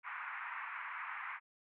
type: band-pass noise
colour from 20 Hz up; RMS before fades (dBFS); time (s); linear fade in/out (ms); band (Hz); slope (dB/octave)
pink; -44; 0.03-1.4; 50; 950 to 2300; 48
effects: none